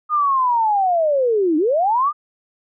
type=linear two-way sweep; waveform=sine; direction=down then up; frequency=1237 to 293.7 to 1237 Hz; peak=-14 dBFS; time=0.09-2.13 s; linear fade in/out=50 ms; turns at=1.57 s; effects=none